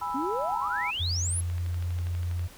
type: chord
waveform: sine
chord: E major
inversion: first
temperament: just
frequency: 824.1 / 988.9 / 1318.5 Hz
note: G#5 / B5 / E6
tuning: -14 / +2 / 0 cents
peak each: -35 / -31 / -35 dBFS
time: 0.01-0.91 s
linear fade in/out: 10 ms
type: exponential sweep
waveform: sine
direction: up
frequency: 252.3 to 11290 Hz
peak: -29 dBFS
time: 0.14-1.41 s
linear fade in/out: 10 ms
type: tone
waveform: sine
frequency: 87.31 Hz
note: F2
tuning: in tune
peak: -27 dBFS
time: 0.99-2.48 s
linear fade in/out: 20 ms
type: click train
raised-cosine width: 0.3 ms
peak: -30 dBFS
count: 12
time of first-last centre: 1.5-2.394 s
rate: 12.3 Hz
effects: pink hiss -50 dBFS RMS until 2.57 s